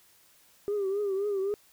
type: tone with vibrato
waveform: sine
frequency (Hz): 398.8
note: G4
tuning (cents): +30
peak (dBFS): -25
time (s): 0.68-1.54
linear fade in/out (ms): 0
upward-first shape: triangle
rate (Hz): 3.8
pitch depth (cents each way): 94
effects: tanh soft clip ceiling -24 dBFS + white hiss -61 dBFS RMS until 1.72 s